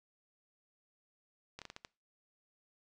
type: slowing click train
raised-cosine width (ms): 0.2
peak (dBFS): -28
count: 6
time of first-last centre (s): 1.59-1.849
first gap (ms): 27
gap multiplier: 1.33
effects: noise-tail reverb RT60 0.3 s tail -23 dB re dry + resampled to 24000 Hz